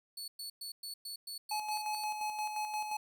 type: tone bursts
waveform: sawtooth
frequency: 4435 Hz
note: C#8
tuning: in tune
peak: -38 dBFS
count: 9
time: 0.17-2.04 s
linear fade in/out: 5 ms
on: 110 ms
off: 110 ms
type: tone with tremolo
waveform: square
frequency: 850 Hz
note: G#5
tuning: 40 cents sharp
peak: -34 dBFS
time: 1.51-2.97 s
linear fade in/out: 5 ms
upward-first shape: square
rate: 5.7 Hz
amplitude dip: 45%
effects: none